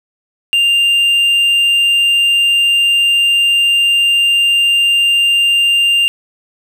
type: tone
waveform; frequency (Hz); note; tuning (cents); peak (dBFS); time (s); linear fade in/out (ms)
triangle; 2794; F7; 0; -7; 0.53-6.08; 0
effects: none